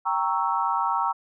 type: chord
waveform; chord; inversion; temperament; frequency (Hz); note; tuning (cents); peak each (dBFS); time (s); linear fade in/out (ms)
sine; G diminished seventh; none; equal; 784 / 932.3 / 1108.7 / 1318.5; G5 / Bb5 / Db6 / Fb6; 0 / 0 / 0 / 0; -29 / -25 / -28 / -28; 0.05-1.13; 20
effects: none